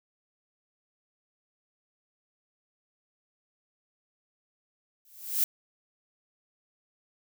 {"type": "noise with exponential growth", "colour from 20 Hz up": "violet", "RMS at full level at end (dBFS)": -22, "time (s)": [5.05, 5.44], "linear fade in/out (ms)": 2, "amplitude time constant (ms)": 84, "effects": []}